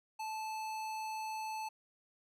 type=tone with hard clipping; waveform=sine; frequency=873 Hz; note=A5; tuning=14 cents flat; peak=-40 dBFS; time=0.19-1.69 s; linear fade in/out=10 ms; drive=18 dB; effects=none